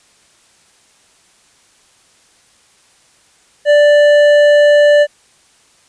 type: tone with hard clipping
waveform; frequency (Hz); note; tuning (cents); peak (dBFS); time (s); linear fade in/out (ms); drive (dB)
sine; 587.3; D5; 0; -7; 3.65-5.07; 50; 9
effects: white hiss -51 dBFS RMS until 5.88 s + resampled to 22050 Hz